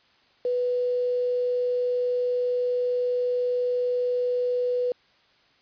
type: tone with quantisation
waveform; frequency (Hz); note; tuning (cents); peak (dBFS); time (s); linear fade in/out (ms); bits
sine; 493.9; B4; 0; -22; 0.45-4.92; 2; 7
effects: white hiss -61 dBFS RMS until 5.61 s + resampled to 11025 Hz